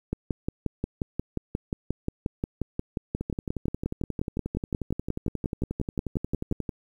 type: two click trains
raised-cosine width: 3 ms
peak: -17 / -14 dBFS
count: 40 / 37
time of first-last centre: 3.21-6.692 / 0.13-6.524 s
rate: 11.2 / 5.63 Hz
effects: 9-bit

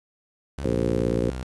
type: tone with pitch glide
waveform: sawtooth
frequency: 69.3 to 63.55 Hz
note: C#2 to C2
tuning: 0 to -50 cents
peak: -26 dBFS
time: 0.58-1.43 s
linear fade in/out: 0 ms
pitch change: -150 cents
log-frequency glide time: 0.98-1.11 s
type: harmonic tone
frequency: 58.27 Hz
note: A#1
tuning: in tune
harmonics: 2 / 3 / 4 / 5 / 6 / 7 / 8 / 9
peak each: -30 / -30 / -30 / -30 / -30 / -30 / -30 / -30 dBFS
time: 0.64-1.3 s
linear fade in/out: 5 ms
effects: resampled to 24000 Hz + 9-bit

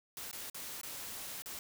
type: noise with dropouts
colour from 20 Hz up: white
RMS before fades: -44 dBFS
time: 0.17-1.59 s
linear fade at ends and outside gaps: 1 ms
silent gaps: 0.313-0.329 / 0.499-0.545 / 0.813-0.832 / 1.421-1.459 s
effects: none

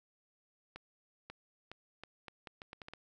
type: accelerating click train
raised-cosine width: 0.3 ms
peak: -30 dBFS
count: 11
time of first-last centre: 0.76-2.936 s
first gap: 540 ms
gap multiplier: 0.77
effects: none

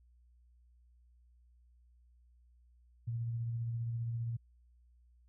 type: tone with tremolo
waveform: sine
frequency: 116.54 Hz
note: A#2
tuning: in tune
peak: -33 dBFS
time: 3.07-4.37 s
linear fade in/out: 10 ms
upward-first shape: sine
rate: 15 Hz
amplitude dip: 25%
effects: added 60 Hz sine -62 dBFS peak until 5.28 s

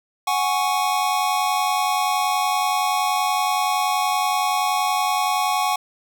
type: chord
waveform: square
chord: F# suspended second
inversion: none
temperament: equal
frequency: 740 / 830.6 / 1108.7 Hz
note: F#5 / G#5 / C#6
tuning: 0 / 0 / 0 cents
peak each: -24 dBFS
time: 0.27-5.76 s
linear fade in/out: 5 ms
effects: none

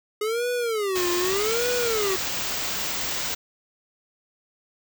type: tone with vibrato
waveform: square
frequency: 415.3 Hz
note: G#4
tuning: in tune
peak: -24 dBFS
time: 0.21-2.16 s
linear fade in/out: 5 ms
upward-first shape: sine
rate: 0.83 Hz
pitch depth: 290 cents each way
type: band-stop noise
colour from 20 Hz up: white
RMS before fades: -28 dBFS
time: 0.95-3.35 s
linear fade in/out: 10 ms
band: 8000 to 15000 Hz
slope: 96 dB/octave
effects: none

